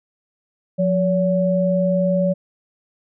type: tone pair together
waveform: sine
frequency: 178.67 / 568 Hz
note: F3 / C#5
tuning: +40 / +42 cents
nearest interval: octave + minor sixth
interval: 2002 cents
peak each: -18 dBFS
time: 0.78-2.34 s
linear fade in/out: 20 ms
effects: none